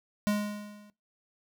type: tone with level ramp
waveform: square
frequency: 207.7 Hz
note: G#3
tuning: in tune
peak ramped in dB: -24 to -54 dBFS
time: 0.27-0.9 s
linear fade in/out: 0 ms
effects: noise-tail reverb RT60 0.2 s tail -19 dB re dry